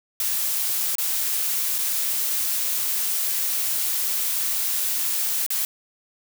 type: noise with dropouts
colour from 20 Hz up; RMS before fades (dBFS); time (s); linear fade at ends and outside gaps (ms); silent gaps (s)
blue; -24; 0.2-5.65; 1; 0.954-0.983 / 1.782-1.786 / 5.464-5.504
effects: none